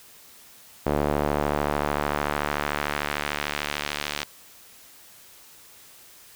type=tone with band-pass filter sweep; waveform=sawtooth; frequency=73.42 Hz; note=D2; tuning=in tune; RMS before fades=-27 dBFS; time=0.86-4.24 s; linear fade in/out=5 ms; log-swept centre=540 to 3600 Hz; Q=0.89; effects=white hiss -50 dBFS RMS until 6.35 s